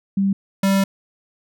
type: tone pair in turn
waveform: sine / square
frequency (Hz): 196 / 195.05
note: G3 / G3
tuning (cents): 0 / -8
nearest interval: unison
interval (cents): 8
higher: first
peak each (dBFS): -15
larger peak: neither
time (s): 0.17-0.33 / 0.63-0.84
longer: second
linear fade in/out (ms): 5
effects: none